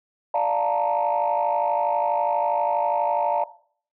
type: chord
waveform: sine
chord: Bb major seventh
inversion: first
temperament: equal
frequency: 587.3 / 698.5 / 880 / 932.3 Hz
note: D5 / F5 / A5 / Bb5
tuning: 0 / 0 / 0 / 0 cents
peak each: -24 dBFS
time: 0.34-3.44 s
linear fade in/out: 5 ms
effects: noise-tail reverb RT60 0.5 s tail -17 dB re dry + tanh soft clip ceiling -13 dBFS